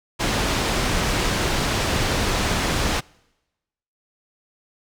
pink low-pass noise, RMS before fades -22 dBFS, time 0.19-3.01 s, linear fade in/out 20 ms, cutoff 6700 Hz, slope 12 dB/octave, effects noise-tail reverb RT60 1.0 s tail -26 dB re dry

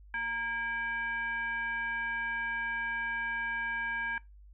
sine tone with frequency modulation, 1624 Hz, G#6, 39 cents flat, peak -31 dBFS, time 0.14-4.18 s, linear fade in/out 2 ms, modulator 697 Hz, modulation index 0.77, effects noise-tail reverb RT60 0.2 s tail -22 dB re dry + added 50 Hz sine -51 dBFS peak until 4.53 s

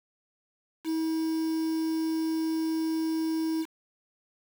triangle tone with quantisation, 321.1 Hz, E4, 45 cents flat, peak -24 dBFS, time 0.84-3.66 s, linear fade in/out 50 ms, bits 7, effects none

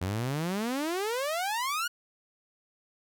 sawtooth exponential sweep, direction up, 87.2 to 1476 Hz, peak -25 dBFS, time 0.01-1.88 s, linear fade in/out 10 ms, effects none

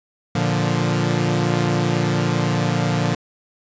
sawtooth chord, Bb major, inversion none, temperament equal, 116.54 / 146.83 / 174.61 Hz, Bb2 / D3 / F3, 0 / 0 / 0 cents, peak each -18 dBFS, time 0.35-3.15 s, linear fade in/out 5 ms, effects resampled to 16000 Hz

